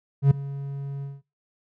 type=tone with ADSR envelope; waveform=triangle; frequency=139.3 Hz; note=C#3; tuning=9 cents sharp; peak=-8 dBFS; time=0.22-1.22 s; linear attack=88 ms; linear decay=8 ms; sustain=-19 dB; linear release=190 ms; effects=noise-tail reverb RT60 0.2 s tail -18 dB re dry